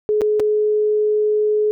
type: tone with dropouts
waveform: sine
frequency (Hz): 424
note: G#4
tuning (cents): +36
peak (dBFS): -14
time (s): 0.09-1.71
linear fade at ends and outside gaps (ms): 0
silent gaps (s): 0.21-0.217 / 0.397-0.401
effects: none